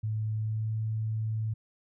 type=tone with pitch glide; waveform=sine; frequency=108.6 to 109.86 Hz; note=A2 to A2; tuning=-22 to -2 cents; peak=-28 dBFS; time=0.03-1.54 s; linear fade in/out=10 ms; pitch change=+20 cents; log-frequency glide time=0.37-0.71 s; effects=none